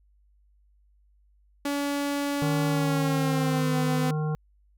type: tone with pitch glide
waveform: sawtooth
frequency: 284.7 to 253.6 Hz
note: C#4 to B3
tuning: +46 to +46 cents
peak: -22 dBFS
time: 1.65-4.11 s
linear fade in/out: 5 ms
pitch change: -200 cents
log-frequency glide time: 2.67-3.76 s
type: harmonic tone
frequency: 153.6 Hz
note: D#3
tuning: 22 cents flat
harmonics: 1 / 3 / 5 / 7 / 9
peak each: -25 / -35 / -39 / -42 / -44 dBFS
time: 2.42-4.35 s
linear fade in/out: 0 ms
effects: added 50 Hz sine -59 dBFS peak until 4.77 s